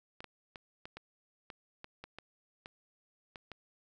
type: clicks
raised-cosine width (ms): 0.3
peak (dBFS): -29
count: 12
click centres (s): 0.205 / 0.243 / 0.558 / 0.855 / 0.97 / 1.502 / 1.844 / 2.04 / 2.186 / 2.659 / 3.358 / 3.517
effects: none